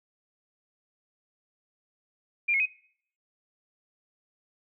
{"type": "tone with pitch steps", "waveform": "sine", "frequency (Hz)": [2391, 2173, 2522], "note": ["D7", "C#7", "D#7"], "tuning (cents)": [30, -35, 23], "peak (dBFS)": -22, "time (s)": [2.48, 2.66], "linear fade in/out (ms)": 10, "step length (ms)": 60, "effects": ["noise-tail reverb RT60 0.6 s tail -23 dB re dry"]}